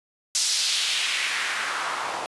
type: noise with band-pass filter sweep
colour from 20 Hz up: white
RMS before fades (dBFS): -26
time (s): 0.35-2.26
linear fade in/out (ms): 0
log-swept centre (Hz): 5700 to 770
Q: 1.8
effects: resampled to 24000 Hz